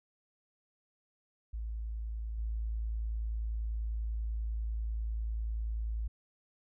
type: tone with level steps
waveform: sine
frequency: 55.1 Hz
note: A1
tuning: 3 cents sharp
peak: -35 / -32 dBFS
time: 1.53-6.08 s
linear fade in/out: 10 ms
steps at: 2.38 s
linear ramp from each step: 5 ms
effects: none